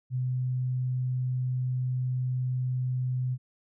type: tone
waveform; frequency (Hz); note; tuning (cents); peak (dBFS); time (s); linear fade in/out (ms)
sine; 127.1; C3; -50; -26; 0.1-3.38; 50
effects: none